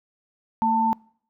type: tone pair together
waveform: sine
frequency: 225.5 / 891.4 Hz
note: A3 / A5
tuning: +43 / +22 cents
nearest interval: 2 octaves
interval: 2379 cents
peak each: -24 / -19 dBFS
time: 0.62-0.93 s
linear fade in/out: 0 ms
effects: noise-tail reverb RT60 0.6 s tail -25 dB re dry